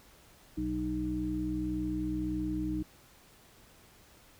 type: harmonic tone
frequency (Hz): 61.74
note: B1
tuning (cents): 0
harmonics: 1 / 2 / 3 / 5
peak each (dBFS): -38 / -44 / -39 / -32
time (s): 0.57-2.83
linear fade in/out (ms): 10
effects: pink hiss -59 dBFS RMS until 4.39 s